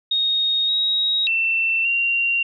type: tone with pitch steps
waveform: sine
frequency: 3729 / 3797 / 2684 / 2761 Hz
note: A#7 / A#7 / E7 / F7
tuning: 0 / +31 / +31 / -20 cents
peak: -17 dBFS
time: 0.11-2.43 s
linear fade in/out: 5 ms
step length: 580 ms
effects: none